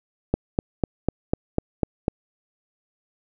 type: click train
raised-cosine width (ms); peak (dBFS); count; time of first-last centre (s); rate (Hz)
2; -6; 8; 0.34-2.081; 4.02
effects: none